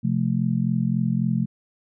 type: chord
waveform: sine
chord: F major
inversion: second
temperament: just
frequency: 130.96 / 174.61 / 218.3 Hz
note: C3 / F3 / A3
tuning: +2 / 0 / -13 cents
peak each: -24 dBFS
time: 0.03-1.46 s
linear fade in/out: 20 ms
effects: none